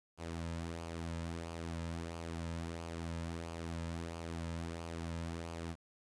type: tone with flanger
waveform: sawtooth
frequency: 83.4 Hz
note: E2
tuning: 21 cents sharp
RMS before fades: -42 dBFS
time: 0.17-5.76 s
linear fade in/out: 50 ms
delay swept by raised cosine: 0.52 to 2.72 ms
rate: 1.5 Hz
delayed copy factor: -0.5
effects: resampled to 22050 Hz + 10-bit